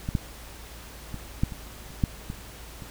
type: clicks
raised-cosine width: 5 ms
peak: -16 / -11 / -21 / -10 / -25 / -30 / -9 / -20 / -28 dBFS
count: 9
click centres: 0.089 / 0.152 / 1.143 / 1.435 / 1.522 / 1.905 / 2.038 / 2.301 / 2.822 s
effects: added 56 Hz sine -45 dBFS peak until 2.9 s + pink hiss -45 dBFS RMS until 2.9 s